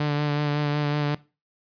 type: tone with vibrato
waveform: sawtooth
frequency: 147.2 Hz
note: D3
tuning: 4 cents sharp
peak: -18 dBFS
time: 0-1.15 s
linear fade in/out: 5 ms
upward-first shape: sine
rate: 5.4 Hz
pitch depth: 22 cents each way
effects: noise-tail reverb RT60 0.3 s tail -20 dB re dry + resampled to 11025 Hz